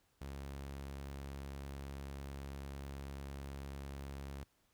sawtooth tone, 69.1 Hz, C#2, 5 cents flat, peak -40 dBFS, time 0.21-4.44 s, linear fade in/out 5 ms, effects pink hiss -75 dBFS RMS until 4.73 s

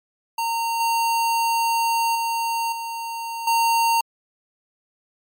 square tone with level steps, 920 Hz, A#5, 23 cents flat, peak -22 / -19 / -22 / -28 / -17 dBFS, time 0.38-4.01 s, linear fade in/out 5 ms, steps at 0.8 / 2.15 / 2.72 / 3.47 s, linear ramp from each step 5 ms, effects MP3 96 kbps

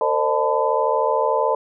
sine tone cluster, 453.6 / 527 / 606 / 878 / 1007 Hz, A#4 / C5 / D#5 / A5 / B5, -47 / +12 / -46 / -4 / +33 cents, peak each -23 dBFS, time 0.01-1.55 s, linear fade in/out 2 ms, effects none

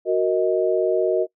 sine chord, D# minor, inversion first, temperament equal with one note detuned, 370 / 466.2 / 629.1 Hz, F#4 / A#4 / D#5, 0 / 0 / +19 cents, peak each -20 / -22 / -22 dBFS, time 0.05-1.27 s, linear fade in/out 50 ms, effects noise-tail reverb RT60 0.1 s tail -22 dB re dry

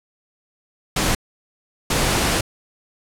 pink noise bursts at uneven times, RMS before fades -19 dBFS, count 2, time 0.96-1.15 / 1.9-2.41 s, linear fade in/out 5 ms, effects low-pass 11000 Hz 12 dB/octave

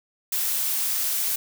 blue noise, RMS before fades -25 dBFS, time 0.32-1.36 s, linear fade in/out 5 ms, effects none

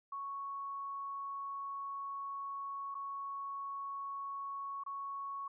sine tone with dropouts, 1108.7 Hz, C#6, in tune, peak -39 dBFS, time 0.12-5.48 s, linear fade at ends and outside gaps 5 ms, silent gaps 2.945-2.95 / 4.837-4.862 s, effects none

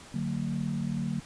sine chord, D augmented, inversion none, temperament equal with one note detuned, 146.83 / 185 / 227.2 Hz, D3 / F#3 / A#3, 0 / 0 / -44 cents, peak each -33 dBFS, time 0.14-1.2 s, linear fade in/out 5 ms, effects pink hiss -49 dBFS RMS until 1.25 s + resampled to 22050 Hz

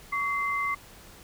sine tone pair together, 1127.6 / 2074 Hz, C#6 / C7, +29 / -16 cents, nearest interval major seventh, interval 1055 cents, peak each -28 / -29 dBFS, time 0.12-0.75 s, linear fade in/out 10 ms, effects pink hiss -50 dBFS RMS until 1.23 s

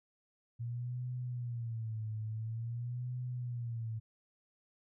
sine tone with vibrato, 116.54 Hz, A#2, in tune, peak -36 dBFS, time 0.59-4 s, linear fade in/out 20 ms, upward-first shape sine, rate 0.48 Hz, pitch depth 120 cents each way, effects none

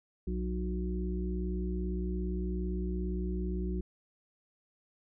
harmonic tone with a mistuned harmonic, 60.9 Hz, B1, 24 cents flat, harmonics 1 / 3 / 5 / 6, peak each -33 / -36 / -44 / -40 dBFS, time 0.27-3.81 s, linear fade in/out 5 ms, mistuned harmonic 5, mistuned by +19 cents, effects none

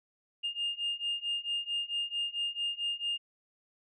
sine beating tone pair, 2821 / 2825.5 Hz, F7 / F7, +17 / +20 cents, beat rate 4.5 Hz, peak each -34 / -33 dBFS, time 0.43-3.18 s, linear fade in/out 20 ms, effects tanh soft clip ceiling -26 dBFS

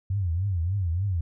sine tone with vibrato, 91 Hz, F#2, 28 cents flat, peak -23 dBFS, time 0.1-1.21 s, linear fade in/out 5 ms, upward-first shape triangle, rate 3.4 Hz, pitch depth 230 cents each way, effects none

